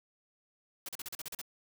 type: noise bursts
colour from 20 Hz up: white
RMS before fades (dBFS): -41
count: 9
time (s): 0.86-1.415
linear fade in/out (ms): 2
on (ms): 27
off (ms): 39
effects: none